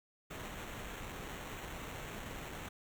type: noise with sample-and-hold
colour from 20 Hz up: pink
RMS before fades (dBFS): -45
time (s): 0.3-2.69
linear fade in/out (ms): 10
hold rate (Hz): 4900
effects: none